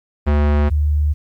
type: tone pair in turn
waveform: square / sine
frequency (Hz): 73.42 / 74.4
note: D2 / D2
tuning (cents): 0 / +23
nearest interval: unison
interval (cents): 23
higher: second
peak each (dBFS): -13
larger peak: neither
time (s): 0.26-0.7 / 0.7-1.14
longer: neither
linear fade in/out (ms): 20
effects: low-pass 2000 Hz 12 dB/octave + 9-bit